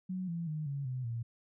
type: tone with pitch steps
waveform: sine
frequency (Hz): 185 / 168.67 / 153.78 / 140.2 / 127.83 / 116.54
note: F#3 / E3 / D#3 / C#3 / C3 / A#2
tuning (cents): 0 / +40 / -20 / +20 / -40 / 0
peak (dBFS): -34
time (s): 0.09-1.23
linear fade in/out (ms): 10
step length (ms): 190
effects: none